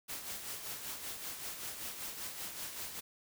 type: noise with tremolo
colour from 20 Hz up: white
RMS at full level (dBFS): -41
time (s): 0.08-3.01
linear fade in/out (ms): 20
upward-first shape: sine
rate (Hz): 5.2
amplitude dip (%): 50
effects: none

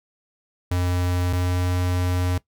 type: tone pair in turn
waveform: square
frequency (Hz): 89.4 / 89.92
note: F2 / F#2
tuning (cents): +41 / -49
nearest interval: unison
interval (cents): 10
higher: second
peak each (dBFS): -21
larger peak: neither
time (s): 0.71-1.33 / 1.33-2.38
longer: second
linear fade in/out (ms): 5
effects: noise-tail reverb RT60 0.1 s tail -18 dB re dry

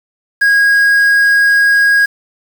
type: tone with quantisation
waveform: triangle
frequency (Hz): 1642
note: G#6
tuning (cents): -20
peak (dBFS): -5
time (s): 0.41-2.06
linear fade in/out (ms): 10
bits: 5
effects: none

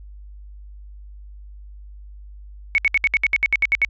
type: tone bursts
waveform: sine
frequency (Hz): 2217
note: C#7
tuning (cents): 0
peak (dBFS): -13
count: 12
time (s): 2.75-3.848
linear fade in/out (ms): 0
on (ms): 31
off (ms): 66
effects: added 50 Hz sine -37 dBFS peak until 3.89 s + resampled to 16000 Hz

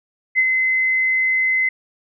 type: tone with ADSR envelope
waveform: sine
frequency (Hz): 2050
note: C7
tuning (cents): -36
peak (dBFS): -11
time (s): 0.35-1.69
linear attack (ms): 36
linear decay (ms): 51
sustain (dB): -4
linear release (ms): 5
effects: none

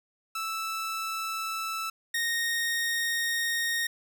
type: tone pair in turn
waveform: sawtooth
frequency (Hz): 1318.5 / 1857.7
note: E6 / A#6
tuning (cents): 0 / -6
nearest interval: tritone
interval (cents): 594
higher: second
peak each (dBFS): -27 / -23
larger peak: second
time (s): 0.35-1.9 / 2.14-3.87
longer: second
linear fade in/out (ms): 5
effects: none

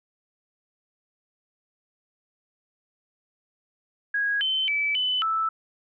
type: tone with pitch steps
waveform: sine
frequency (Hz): 1649 / 3073 / 2305 / 3011 / 1316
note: G#6 / G7 / D7 / F#7 / E6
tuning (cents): -13 / -35 / -33 / +30 / -3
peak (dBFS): -22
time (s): 4.14-5.49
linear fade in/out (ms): 5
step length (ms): 270
effects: none

